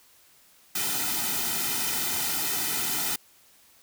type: noise with comb filter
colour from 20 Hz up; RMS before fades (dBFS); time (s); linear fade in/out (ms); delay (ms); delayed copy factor
white; -28; 0.75-3.16; 5; 1.8; -0.8
effects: white hiss -58 dBFS RMS until 3.82 s